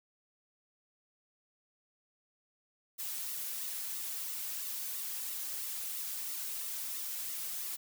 blue noise with flanger, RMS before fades -39 dBFS, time 2.98-7.77 s, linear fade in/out 20 ms, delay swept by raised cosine 1.2 to 3 ms, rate 3 Hz, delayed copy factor -0.6, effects none

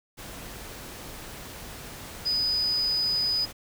sine tone in noise, 4980 Hz, D#8, 1 cent sharp, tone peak -23 dBFS, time 2.25-3.46 s, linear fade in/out 20 ms, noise pink, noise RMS -41 dBFS, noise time 0.17-3.53 s, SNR +15 dB, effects none

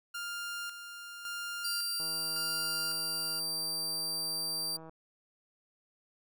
sawtooth tone with tremolo, 1400 Hz, F6, 4 cents sharp, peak -33 dBFS, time 0.14-3.4 s, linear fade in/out 10 ms, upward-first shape square, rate 0.9 Hz, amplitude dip 55%
sawtooth tone, 4699 Hz, D8, in tune, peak -30 dBFS, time 1.64-4.77 s, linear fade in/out 10 ms
click train, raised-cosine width 1 ms, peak -36 dBFS, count 467, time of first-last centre 2-4.894 s, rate 161 Hz
effects none

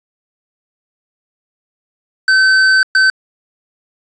square tone bursts at uneven times, 1535 Hz, G6, 37 cents flat, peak -8 dBFS, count 2, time 2.28-2.83 / 2.95-3.1 s, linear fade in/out 2 ms, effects resampled to 16000 Hz + 7-bit

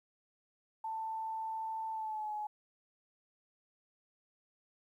sine tone with pitch glide, 887 to 844.5 Hz, A5 to G#5, +14 to +29 cents, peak -36 dBFS, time 0.84-2.47 s, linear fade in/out 5 ms, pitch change -85 cents, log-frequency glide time 1.91-2.34 s, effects 12-bit

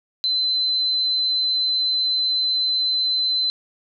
sine tone, 4054 Hz, B7, 45 cents sharp, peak -18 dBFS, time 0.24-3.5 s, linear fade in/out 0 ms, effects none

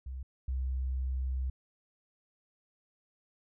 sine tone pair in turn, 65.1 / 64.81 Hz, C2 / C2, -8 / -16 cents, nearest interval unison, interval 8 cents, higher first, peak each -37 / -30 dBFS, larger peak second, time 0.06-0.23 / 0.48-1.5 s, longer second, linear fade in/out 5 ms, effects none

